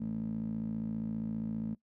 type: tone with band-pass filter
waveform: 15% pulse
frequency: 55 Hz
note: A1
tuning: in tune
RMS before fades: -36 dBFS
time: 0-1.75 s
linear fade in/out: 10 ms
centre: 220 Hz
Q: 5
effects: noise-tail reverb RT60 0.1 s tail -20 dB re dry